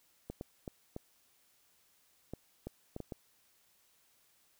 clicks, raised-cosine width 2 ms, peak -27 dBFS, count 9, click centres 0.3 / 0.411 / 0.678 / 0.964 / 2.336 / 2.67 / 2.964 / 3.003 / 3.122 s, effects white hiss -70 dBFS RMS until 4.59 s

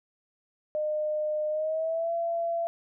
sine tone with pitch glide, 609 to 675.7 Hz, D#5 to E5, -37 to +43 cents, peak -26 dBFS, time 0.75-2.67 s, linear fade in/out 0 ms, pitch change +180 cents, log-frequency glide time 1.49-2.13 s, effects none

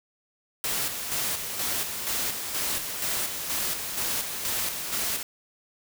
white noise with tremolo, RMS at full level -28 dBFS, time 0.64-5.23 s, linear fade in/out 2 ms, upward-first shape square, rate 2.1 Hz, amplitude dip 45%, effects none

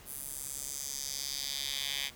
10% pulse tone with high-pass filter sweep, 138.59 Hz, C#3, in tune, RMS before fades -38 dBFS, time 0.05-2.11 s, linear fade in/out 50 ms, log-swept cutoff 11000 to 2800 Hz, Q 2.1, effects pink hiss -54 dBFS RMS until 2.15 s

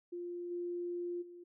sine tone with level steps, 350 Hz, F4, 4 cents sharp, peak -39 / -36 / -49 dBFS, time 0.12-1.44 s, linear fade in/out 10 ms, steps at 0.5 / 1.21 s, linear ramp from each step 20 ms, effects none

